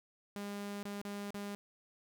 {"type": "tone with dropouts", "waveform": "sawtooth", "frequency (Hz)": 202.8, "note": "G#3", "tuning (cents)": -41, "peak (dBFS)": -36, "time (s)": [0.36, 1.55], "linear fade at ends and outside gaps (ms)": 0, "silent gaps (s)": [[0.83, 0.853], [1.015, 1.051], [1.305, 1.344]], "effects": []}